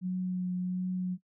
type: tone with vibrato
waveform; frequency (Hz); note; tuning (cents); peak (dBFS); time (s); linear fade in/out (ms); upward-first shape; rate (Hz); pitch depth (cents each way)
sine; 182.4; F#3; -24; -29; 0.01-1.18; 50; triangle; 1.4; 16
effects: noise-tail reverb RT60 0.1 s tail -20 dB re dry